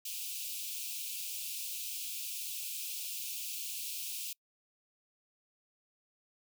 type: high-pass noise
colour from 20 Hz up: white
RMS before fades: -40 dBFS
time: 0.05-4.33 s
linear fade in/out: 5 ms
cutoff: 2400 Hz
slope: 96 dB/octave
effects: noise-tail reverb RT60 0.1 s tail -26 dB re dry